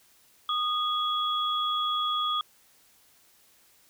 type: tone pair together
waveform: sine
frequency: 1232 / 3348 Hz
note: D#6 / G#7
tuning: -17 / +13 cents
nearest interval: octave + perfect fourth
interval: 1730 cents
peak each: -27 / -29 dBFS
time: 0.49-2.41 s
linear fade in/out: 2 ms
effects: white hiss -61 dBFS RMS until 3.89 s